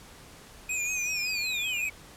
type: tone with vibrato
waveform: square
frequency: 2469 Hz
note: D#7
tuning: 14 cents flat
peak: -30 dBFS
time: 0.69-1.89 s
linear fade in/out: 5 ms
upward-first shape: sine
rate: 5.3 Hz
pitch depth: 50 cents each way
type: linear sweep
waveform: sine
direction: down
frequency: 7490 to 2217 Hz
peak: -33 dBFS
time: 0.7-1.9 s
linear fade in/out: 5 ms
effects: pink hiss -50 dBFS RMS until 2.16 s + low-pass 12000 Hz 12 dB/octave